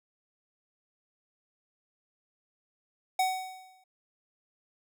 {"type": "tone with exponential decay", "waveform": "square", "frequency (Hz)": 750, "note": "F#5", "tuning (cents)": 23, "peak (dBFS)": -23, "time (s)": [3.19, 3.84], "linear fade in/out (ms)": 5, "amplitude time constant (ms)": 140, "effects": []}